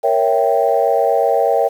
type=chord; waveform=sine; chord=A# diminished seventh; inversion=none; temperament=equal; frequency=466.2 / 554.4 / 659.3 / 784 Hz; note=A#4 / C#5 / E5 / G5; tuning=0 / 0 / 0 / 0 cents; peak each=-17 dBFS; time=0.03-1.69 s; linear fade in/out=20 ms; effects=tanh soft clip ceiling -2 dBFS + 7-bit